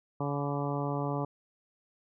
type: harmonic tone with a mistuned harmonic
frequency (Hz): 142.5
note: C#3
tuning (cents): +48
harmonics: 1 / 2 / 3 / 4 / 5 / 6 / 7 / 8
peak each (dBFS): -33 / -36 / -38 / -39 / -40 / -41 / -41 / -42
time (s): 0.2-1.25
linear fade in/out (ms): 5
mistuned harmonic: 8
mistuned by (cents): +34
effects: none